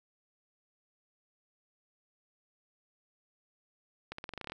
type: accelerating click train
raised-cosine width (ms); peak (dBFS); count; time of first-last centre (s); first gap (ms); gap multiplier
0.3; -24; 11; 4.12-4.52; 64; 0.89
effects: none